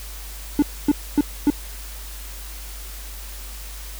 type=tone bursts; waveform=triangle; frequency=291.7 Hz; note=D4; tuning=12 cents flat; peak=-10 dBFS; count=4; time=0.59-1.502 s; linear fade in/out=2 ms; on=33 ms; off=260 ms; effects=added 50 Hz sine -34 dBFS peak until 3.99 s + white hiss -39 dBFS RMS until 3.99 s